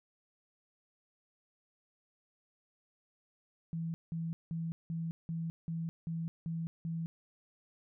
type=tone bursts; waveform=sine; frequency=164.81 Hz; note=E3; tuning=in tune; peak=-34 dBFS; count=9; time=3.73-7.06 s; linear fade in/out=0 ms; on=210 ms; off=180 ms; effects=none